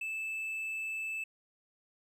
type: tone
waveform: triangle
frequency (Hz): 2629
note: E7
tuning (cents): -5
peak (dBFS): -33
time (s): 0.01-1.24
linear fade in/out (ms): 5
effects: none